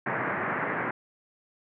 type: band-pass noise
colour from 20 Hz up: white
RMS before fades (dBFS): -30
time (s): 0.06-0.91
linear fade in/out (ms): 5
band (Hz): 110 to 2000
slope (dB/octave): 48
effects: none